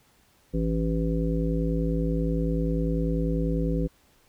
harmonic tone, 55.1 Hz, A1, 3 cents sharp, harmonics 1 / 3 / 5 / 7 / 9, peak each -27 / -27 / -30 / -35 / -33 dBFS, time 0.53-3.88 s, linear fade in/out 20 ms, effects pink hiss -62 dBFS RMS until 4.28 s

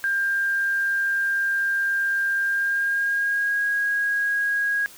sine tone with pitch glide, 1596 to 1643.7 Hz, G6 to G#6, +31 to -18 cents, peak -20 dBFS, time 0.04-4.86 s, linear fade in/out 0 ms, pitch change +51 cents, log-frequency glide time 2.42-3.65 s, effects white hiss -46 dBFS RMS until 4.97 s

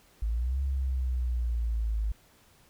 sine exponential two-way sweep, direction up then down, 52.6 to 68.7 to 52.6 Hz, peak -26 dBFS, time 0.22-2.12 s, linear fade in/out 5 ms, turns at 0.61 s, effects pink hiss -61 dBFS RMS until 2.69 s

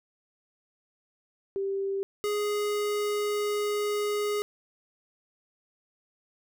sine / square tone pair in turn, 392 / 415.3 Hz, G4 / G#4, 0 / 0 cents, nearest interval minor second, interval 100 cents, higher second, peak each -27 dBFS, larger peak neither, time 1.56-2.03 / 2.24-4.42 s, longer second, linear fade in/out 0 ms, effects none

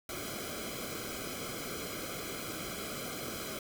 pink noise with comb filter, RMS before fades -40 dBFS, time 0.09-3.59 s, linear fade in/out 2 ms, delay 1.1 ms, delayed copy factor -0.9, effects none

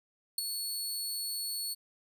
20% pulse tone with ADSR envelope, 4405 Hz, C#8, 12 cents flat, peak -20 dBFS, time 0.38-1.75 s, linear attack 3 ms, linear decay 13 ms, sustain -8 dB, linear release 25 ms, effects none

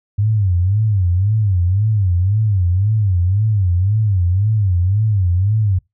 sine tone with vibrato, 98 Hz, G2, in tune, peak -12 dBFS, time 0.18-5.79 s, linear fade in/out 10 ms, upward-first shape sine, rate 1.9 Hz, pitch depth 200 cents each way, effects noise-tail reverb RT60 0.2 s tail -25 dB re dry

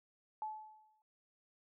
sine tone with exponential decay, 863 Hz, A5, 34 cents flat, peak -36 dBFS, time 0.42-1.02 s, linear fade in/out 1 ms, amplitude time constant 130 ms, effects none

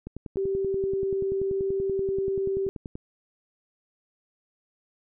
click train, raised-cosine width 3 ms, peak -23 dBFS, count 31, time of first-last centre 0.07-2.955 s, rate 10.4 Hz
sine tone, 388.4 Hz, G4, 16 cents flat, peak -24 dBFS, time 0.37-2.69 s, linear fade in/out 0 ms
effects none

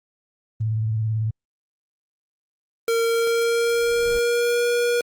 sine tone with vibrato, 110 Hz, A2, in tune, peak -20 dBFS, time 0.6-1.31 s, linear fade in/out 10 ms, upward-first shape triangle, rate 18 Hz, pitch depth 51 cents each way
square tone with pitch glide, 460 to 479 Hz, A#4 to A#4, -23 to +47 cents, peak -19 dBFS, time 2.88-5.01 s, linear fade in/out 2 ms, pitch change +70 cents, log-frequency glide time 3.04-4.66 s
brown noise with exponential growth, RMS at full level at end -33 dBFS, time 3.4-4.19 s, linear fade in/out 1 ms, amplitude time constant 170 ms
effects Opus 24 kbps

